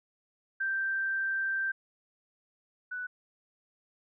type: tone pair in turn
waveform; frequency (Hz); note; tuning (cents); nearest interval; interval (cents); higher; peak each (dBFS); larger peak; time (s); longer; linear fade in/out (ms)
sine; 1568 / 1486.4; G6 / F#6; 0 / +7; minor second; 93; first; -28 / -34; first; 0.6-1.72 / 2.91-3.07; first; 10
effects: none